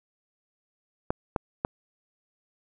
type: clicks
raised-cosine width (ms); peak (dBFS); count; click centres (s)
1; -11; 3; 1.105 / 1.362 / 1.649
effects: none